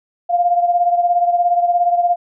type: beating tone pair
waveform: sine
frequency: 698.5 / 715.5 Hz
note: F5 / F5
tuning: 0 / +42 cents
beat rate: 17 Hz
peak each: -13 / -19 dBFS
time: 0.29-2.16 s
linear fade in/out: 20 ms
effects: none